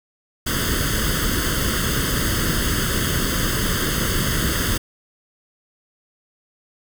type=noise with comb filter; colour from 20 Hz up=pink; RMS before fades=-21 dBFS; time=0.46-4.78 s; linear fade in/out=10 ms; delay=0.62 ms; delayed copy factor=+0.85; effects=none